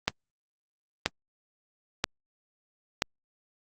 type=click train; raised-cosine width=0.2 ms; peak=-6 dBFS; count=4; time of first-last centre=0.08-3.021 s; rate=1.02 Hz; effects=Opus 32 kbps